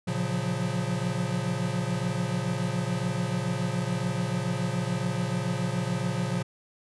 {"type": "chord", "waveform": "square", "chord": "Gb major seventh", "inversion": "first", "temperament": "equal with one note detuned", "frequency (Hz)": [116.54, 138.59, 174.61, 181.61], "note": ["Bb2", "Db3", "F3", "Gb3"], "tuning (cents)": [0, 0, 0, -32], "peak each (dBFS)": -33, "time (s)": [0.07, 6.43], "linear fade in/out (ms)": 10, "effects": ["resampled to 24000 Hz"]}